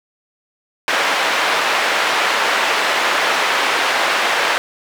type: band-pass noise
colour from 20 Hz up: white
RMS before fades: -17 dBFS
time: 0.88-4.58 s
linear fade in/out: 0 ms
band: 520 to 2200 Hz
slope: 12 dB/octave
effects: none